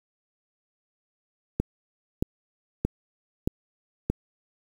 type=click train; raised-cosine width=3 ms; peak=-10 dBFS; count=5; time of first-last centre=1.6-4.1 s; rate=1.6 Hz; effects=7-bit

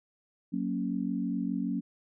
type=chord; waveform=sine; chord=F# major; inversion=none; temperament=equal with one note detuned; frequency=185 / 232.1 / 277.2 Hz; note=F#3 / A#3 / C#4; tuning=0 / -7 / 0 cents; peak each=-33 dBFS; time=0.52-1.81 s; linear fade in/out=20 ms; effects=none

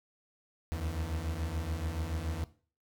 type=beating tone pair; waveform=40% pulse; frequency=74.8 / 81.8 Hz; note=D2 / E2; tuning=+32 / -13 cents; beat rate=7 Hz; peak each=-37 / -34 dBFS; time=0.72-2.44 s; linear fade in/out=0 ms; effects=noise-tail reverb RT60 0.4 s tail -17 dB re dry

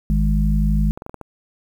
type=harmonic tone; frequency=51.91 Hz; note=G#1; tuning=in tune; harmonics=1 / 3 / 4; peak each=-16 / -21 / -22 dBFS; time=0.1-0.91 s; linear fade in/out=0 ms
type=clicks; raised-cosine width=1 ms; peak=-19 dBFS; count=6; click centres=0.975 / 1.021 / 1.064 / 1.095 / 1.143 / 1.213 s
effects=8-bit

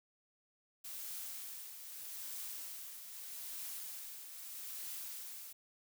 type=noise with tremolo; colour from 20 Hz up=blue; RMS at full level=-44 dBFS; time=0.84-5.53 s; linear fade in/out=10 ms; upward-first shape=triangle; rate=0.8 Hz; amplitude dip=55%; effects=none

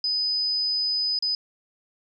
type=tone with dropouts; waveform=sine; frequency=5000 Hz; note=D#8; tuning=8 cents sharp; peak=-22 dBFS; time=0.04-1.35 s; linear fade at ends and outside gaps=2 ms; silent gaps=1.189-1.224 s; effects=none

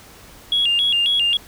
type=tone with vibrato; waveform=sine; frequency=3059 Hz; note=G7; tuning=43 cents flat; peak=-14 dBFS; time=0.52-1.37 s; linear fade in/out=2 ms; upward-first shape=square; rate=3.7 Hz; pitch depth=150 cents each way; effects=tanh soft clip ceiling -10 dBFS + pink hiss -44 dBFS RMS until 1.47 s

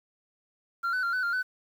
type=tone with pitch steps; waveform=sine; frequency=1380 / 1500 / 1386 / 1502 / 1396 / 1505 Hz; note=F6 / F#6 / F6 / F#6 / F6 / F#6; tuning=-21 / +23 / -14 / +26 / -1 / +29 cents; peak=-23 dBFS; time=0.83-1.43 s; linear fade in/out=20 ms; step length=100 ms; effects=tanh soft clip ceiling -25 dBFS + 9-bit

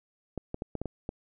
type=clicks; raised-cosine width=2 ms; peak=-20 dBFS; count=7; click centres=0.377 / 0.544 / 0.621 / 0.753 / 0.816 / 0.857 / 1.091 s; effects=none

